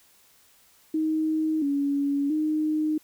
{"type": "tone with pitch steps", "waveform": "sine", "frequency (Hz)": [314, 282.3, 308.2], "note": ["D#4", "C#4", "D#4"], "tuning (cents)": [16, 32, -16], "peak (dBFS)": -22, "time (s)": [0.94, 2.98], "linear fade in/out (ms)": 5, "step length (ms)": 680, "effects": ["white hiss -59 dBFS RMS until 3.03 s"]}